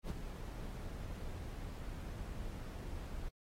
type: noise with ADSR envelope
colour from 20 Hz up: brown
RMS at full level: -37 dBFS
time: 0.03-3.29 s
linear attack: 68 ms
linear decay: 22 ms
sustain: -7 dB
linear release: 9 ms
effects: AAC 48 kbps